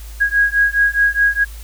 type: beating tone pair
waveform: sine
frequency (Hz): 1644 / 1648.8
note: G#6 / G#6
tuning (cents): -18 / -13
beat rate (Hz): 4.8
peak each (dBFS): -15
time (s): 0.2-1.45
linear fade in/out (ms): 20
effects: added 54 Hz sine -30 dBFS peak until 1.63 s + white hiss -42 dBFS RMS until 1.63 s